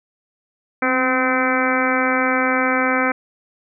harmonic tone with a mistuned harmonic, 256.8 Hz, C4, 32 cents flat, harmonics 1 / 2 / 3 / 4 / 5 / 6 / 7 / 8 / 9, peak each -22 / -23 / -26 / -27 / -23 / -23 / -29 / -26 / -26 dBFS, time 0.82-3.12 s, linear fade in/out 5 ms, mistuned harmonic 1, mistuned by +34 cents, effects none

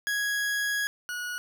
40% pulse tone pair in turn, 1661.2 / 1458.5 Hz, G#6 / F#6, 0 / -25 cents, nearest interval major second, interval 225 cents, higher first, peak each -25 / -31 dBFS, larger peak first, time 0.07-0.87 / 1.09-1.38 s, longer first, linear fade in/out 0 ms, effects none

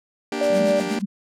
sawtooth chord, G minor, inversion first, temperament just, 235.2 / 294 / 392 Hz, Bb3 / D4 / G4, +16 / +2 / 0 cents, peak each -26 / -25 / -24 dBFS, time 0.32-0.99 s, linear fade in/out 2 ms
sine tone, 583 Hz, D5, 13 cents flat, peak -17 dBFS, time 0.41-0.8 s, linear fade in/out 2 ms
white noise with tremolo, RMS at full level -32 dBFS, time 0.42-1.02 s, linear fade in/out 10 ms, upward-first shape triangle, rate 8.4 Hz, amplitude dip 100%
pink band-pass noise, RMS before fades -27 dBFS, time 0.5-1.06 s, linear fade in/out 10 ms, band 190 to 220 Hz, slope 96 dB/octave
effects low-pass 7000 Hz 12 dB/octave

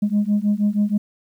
sine beating tone pair, 204 / 210.3 Hz, G#3 / G#3, -31 / +22 cents, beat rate 6.3 Hz, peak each -18 dBFS, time 0.02-0.98 s, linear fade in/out 10 ms, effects tanh soft clip ceiling -12 dBFS + 9-bit

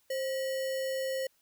sine tone with sample-and-hold, 529 Hz, C5, 19 cents sharp, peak -30 dBFS, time 0.1-1.27 s, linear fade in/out 5 ms, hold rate 2450 Hz, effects white hiss -70 dBFS RMS until 1.41 s

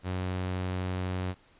sawtooth tone, 92 Hz, F#2, 9 cents flat, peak -26 dBFS, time 0.03-1.35 s, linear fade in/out 50 ms, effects pink hiss -61 dBFS RMS until 1.59 s + resampled to 8000 Hz

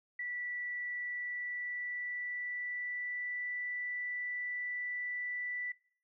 sine tone with pitch glide, 1959 to 1972.6 Hz, B6 to B6, -15 to -3 cents, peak -36 dBFS, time 0.19-5.72 s, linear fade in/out 5 ms, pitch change +12 cents, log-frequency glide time 0.94-3.5 s, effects noise-tail reverb RT60 0.5 s tail -20 dB re dry

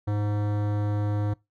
sine tone with hard clipping, 103.83 Hz, G#2, in tune, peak -26 dBFS, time 0.07-1.34 s, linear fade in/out 10 ms, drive 18 dB, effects noise-tail reverb RT60 0.2 s tail -22 dB re dry

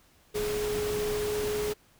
sine tone in noise, 419.9 Hz, G#4, 19 cents sharp, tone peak -28 dBFS, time 0.34-1.74 s, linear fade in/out 20 ms, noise pink, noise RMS -36 dBFS, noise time 0.34-1.74 s, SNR +5 dB, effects pink hiss -62 dBFS RMS until 1.99 s

